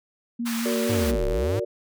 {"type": "tone with vibrato", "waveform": "sine", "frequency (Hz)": 233.1, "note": "A#3", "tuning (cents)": 0, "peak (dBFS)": -25, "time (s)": [0.39, 1.16], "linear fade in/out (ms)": 10, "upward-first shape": "sine", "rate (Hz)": 4.3, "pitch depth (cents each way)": 29}
{"type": "high-pass noise", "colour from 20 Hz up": "pink", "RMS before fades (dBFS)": -33, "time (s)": [0.45, 1.12], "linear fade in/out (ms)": 20, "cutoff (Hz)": 960, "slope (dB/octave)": 24}
{"type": "chord", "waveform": "sine", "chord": "Gb augmented", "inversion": "none", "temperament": "just", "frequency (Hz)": [370, 462.5, 578.1], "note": ["Gb4", "Bb4", "D5"], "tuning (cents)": [0, -14, -27], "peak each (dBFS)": -29, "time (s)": [0.65, 1.65], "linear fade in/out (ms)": 10}
{"type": "linear two-way sweep", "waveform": "square", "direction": "down then up", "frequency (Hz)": [111.3, 31.04, 111.3], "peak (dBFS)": -25, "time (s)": [0.89, 1.6], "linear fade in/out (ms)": 10, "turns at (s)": 1.27}
{"effects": []}